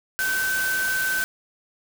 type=tone in noise; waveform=sine; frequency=1534 Hz; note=G6; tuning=38 cents flat; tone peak=-22 dBFS; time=0.19-1.24 s; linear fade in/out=0 ms; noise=white; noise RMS=-30 dBFS; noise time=0.19-1.24 s; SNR=+5 dB; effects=none